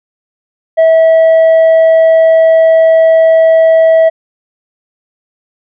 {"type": "tone with tanh clipping", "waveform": "sine", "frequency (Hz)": 649, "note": "E5", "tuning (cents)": -27, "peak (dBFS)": -4, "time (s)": [0.77, 4.1], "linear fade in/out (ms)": 20, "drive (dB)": 3, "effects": []}